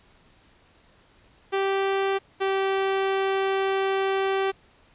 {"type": "tone pair in turn", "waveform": "sawtooth", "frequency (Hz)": [390, 387.5], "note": ["G4", "G4"], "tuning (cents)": [-9, -20], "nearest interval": "unison", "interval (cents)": 11, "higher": "first", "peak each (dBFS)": -18, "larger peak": "neither", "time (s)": [[1.52, 2.19], [2.4, 4.52]], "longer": "second", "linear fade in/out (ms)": 20, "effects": ["pink hiss -58 dBFS RMS until 4.94 s", "resampled to 8000 Hz"]}